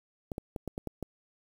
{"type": "clicks", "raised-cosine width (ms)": 2, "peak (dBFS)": -22, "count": 7, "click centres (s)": [0.318, 0.381, 0.562, 0.677, 0.779, 0.873, 1.027], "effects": ["8-bit"]}